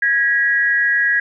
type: tone pair together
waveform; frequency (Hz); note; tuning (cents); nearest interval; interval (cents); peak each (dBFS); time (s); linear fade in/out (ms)
sine; 1651 / 1922.9; G#6 / B6; -11 / -47; minor third; 264; -15 / -17; 0.02-1.2; 5
effects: none